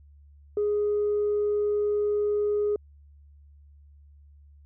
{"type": "tone", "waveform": "sine", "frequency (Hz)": 415.3, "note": "G#4", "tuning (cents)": 0, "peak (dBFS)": -21, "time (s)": [0.57, 2.76], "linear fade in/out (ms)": 2, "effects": ["tanh soft clip ceiling -19 dBFS", "added 72 Hz sine -50 dBFS peak until 4.65 s"]}